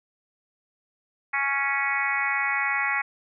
harmonic tone, 277.2 Hz, C#4, in tune, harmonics 3 / 4 / 5 / 6 / 7 / 8 / 9, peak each -32 / -32 / -32 / -33 / -27 / -28 / -36 dBFS, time 1.33-3.02 s, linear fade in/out 10 ms, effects none

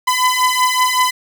sawtooth beating tone pair, 1006 / 1011.3 Hz, B5 / B5, +32 / +41 cents, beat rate 5.3 Hz, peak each -12 dBFS, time 0.07-1.11 s, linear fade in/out 10 ms, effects none

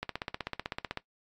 click train, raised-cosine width 0.3 ms, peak -17 dBFS, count 16, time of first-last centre 0.03-0.973 s, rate 15.9 Hz, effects noise-tail reverb RT60 0.1 s tail -18 dB re dry + AAC 64 kbps

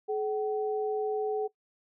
sine tone pair together, 426.5 / 760 Hz, G#4 / F#5, +46 / +46 cents, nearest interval minor seventh, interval 1000 cents, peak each -28 / -35 dBFS, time 0.08-1.48 s, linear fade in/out 20 ms, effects noise-tail reverb RT60 0.1 s tail -20 dB re dry

